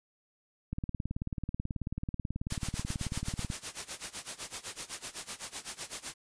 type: click train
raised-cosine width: 5 ms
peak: -22 dBFS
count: 52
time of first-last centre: 0.73-3.502 s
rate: 18.4 Hz
type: noise with tremolo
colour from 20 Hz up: white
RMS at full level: -37 dBFS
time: 2.5-6.14 s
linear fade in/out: 5 ms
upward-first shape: sine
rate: 7.9 Hz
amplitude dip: 90%
effects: resampled to 22050 Hz